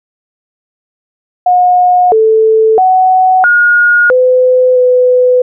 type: tone with pitch steps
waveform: sine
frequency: 722 / 440.7 / 746 / 1435 / 507 / 501 Hz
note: F#5 / A4 / F#5 / F6 / B4 / B4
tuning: -43 / +3 / +14 / +47 / +45 / +25 cents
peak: -4 dBFS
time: 1.46-5.42 s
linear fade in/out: 5 ms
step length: 660 ms
effects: none